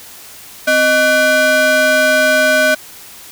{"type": "ring-modulated tone", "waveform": "square", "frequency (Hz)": 440, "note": "A4", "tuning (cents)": 0, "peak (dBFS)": -7, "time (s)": [0.67, 2.75], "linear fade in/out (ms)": 10, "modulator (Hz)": 1060, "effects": ["white hiss -36 dBFS RMS until 3.31 s"]}